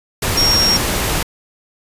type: tone in noise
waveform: sine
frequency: 5570 Hz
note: F8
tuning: 5 cents flat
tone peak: -12 dBFS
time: 0.37-0.77 s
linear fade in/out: 5 ms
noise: pink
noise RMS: -18 dBFS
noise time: 0.22-1.23 s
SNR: +3 dB
effects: resampled to 32000 Hz